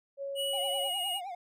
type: tone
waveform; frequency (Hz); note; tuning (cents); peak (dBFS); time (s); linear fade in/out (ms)
sine; 554.4; C#5; 0; -34; 0.17-0.91; 50
type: tone with pitch glide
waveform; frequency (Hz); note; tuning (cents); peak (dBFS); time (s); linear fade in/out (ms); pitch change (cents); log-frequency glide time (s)
square; 2926 to 2876; F#7 to F#7; -20 to -50; -32; 0.35-1.21; 50; -30; 0.75-1
type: tone with vibrato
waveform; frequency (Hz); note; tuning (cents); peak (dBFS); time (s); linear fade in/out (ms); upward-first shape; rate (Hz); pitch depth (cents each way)
triangle; 750; F#5; +23; -35; 0.53-1.35; 5; triangle; 9.7; 150
effects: none